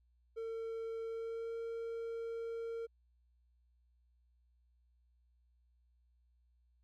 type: tone with pitch glide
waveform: triangle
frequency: 452.8 to 459.1 Hz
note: A4 to A#4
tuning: +50 to -26 cents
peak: -37 dBFS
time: 0.36-2.87 s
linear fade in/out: 20 ms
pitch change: +24 cents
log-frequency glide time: 1.05-1.57 s
effects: added 60 Hz sine -69 dBFS peak until 6.83 s